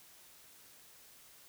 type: silence
effects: white hiss -59 dBFS RMS until 1.48 s